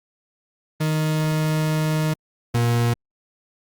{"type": "tone pair in turn", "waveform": "40% pulse", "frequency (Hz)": [155.56, 118.56], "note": ["D#3", "A#2"], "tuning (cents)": [0, 30], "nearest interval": "perfect fourth", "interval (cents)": 470, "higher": "first", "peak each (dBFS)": [-18, -16], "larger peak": "second", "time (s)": [[0.8, 2.14], [2.54, 2.94]], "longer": "first", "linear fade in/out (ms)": 10, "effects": ["Opus 24 kbps"]}